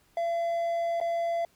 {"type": "tone with dropouts", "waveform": "triangle", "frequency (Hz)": 678, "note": "E5", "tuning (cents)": 49, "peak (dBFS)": -24, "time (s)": [0.17, 1.45], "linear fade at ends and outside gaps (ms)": 2, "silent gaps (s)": [1.002, 1.012], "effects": ["pink hiss -65 dBFS RMS until 1.55 s"]}